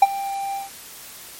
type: tone with ADSR envelope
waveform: triangle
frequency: 790 Hz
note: G5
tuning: 13 cents sharp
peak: -3 dBFS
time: 0.02-0.7 s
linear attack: 5 ms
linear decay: 32 ms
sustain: -19 dB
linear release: 140 ms
effects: white hiss -40 dBFS RMS until 1.39 s + MP3 64 kbps